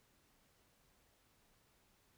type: silence
effects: pink hiss -73 dBFS RMS until 2.17 s